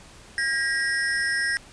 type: ring-modulated tone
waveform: square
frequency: 1760 Hz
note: A6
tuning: in tune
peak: -20 dBFS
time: 0.38-1.57 s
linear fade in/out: 0 ms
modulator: 141 Hz
effects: pink hiss -48 dBFS RMS until 1.72 s + resampled to 22050 Hz